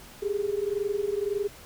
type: tone pair together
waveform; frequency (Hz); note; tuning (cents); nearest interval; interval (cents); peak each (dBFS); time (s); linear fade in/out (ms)
sine; 397.9 / 419.7; G4 / G#4; +26 / +18; minor second; 92; -28 / -29; 0.22-1.48; 10
effects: pink hiss -48 dBFS RMS until 1.65 s